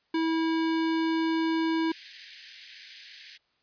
square tone, 324.7 Hz, E4, 26 cents flat, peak -25 dBFS, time 0.14-1.92 s, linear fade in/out 5 ms
white high-pass noise, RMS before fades -41 dBFS, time 1.89-3.38 s, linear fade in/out 20 ms, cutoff 1600 Hz, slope 96 dB/octave
effects white hiss -71 dBFS RMS until 3.62 s + resampled to 11025 Hz

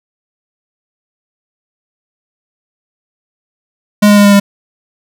square tone with pitch steps, 207.7 / 205.9 / 204.1 / 202.4 / 200.6 Hz, G#3 / G#3 / G#3 / G#3 / G3, 0 / -15 / -30 / -44 / +40 cents, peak -4 dBFS, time 4.02-4.4 s, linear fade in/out 10 ms, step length 76 ms, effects none

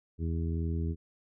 harmonic tone, 82.3 Hz, E2, 2 cents flat, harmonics 1 / 2 / 3 / 4 / 5, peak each -30 / -36 / -40 / -42 / -44 dBFS, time 0.18-0.96 s, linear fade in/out 50 ms, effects none

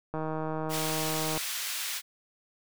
click train, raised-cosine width 1 ms, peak -20 dBFS, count 195, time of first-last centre 0.14-1.376 s, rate 157 Hz
pink high-pass noise, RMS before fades -34 dBFS, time 0.69-2.02 s, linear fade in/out 50 ms, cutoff 2100 Hz, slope 12 dB/octave
effects none

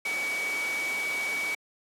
sine tone in noise, 2264 Hz, C#7, 36 cents sharp, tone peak -28 dBFS, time 0.05-1.55 s, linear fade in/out 5 ms, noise pink, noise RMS -35 dBFS, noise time 0.05-1.55 s, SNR +4 dB, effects high-pass 400 Hz 12 dB/octave + low-pass 12000 Hz 12 dB/octave

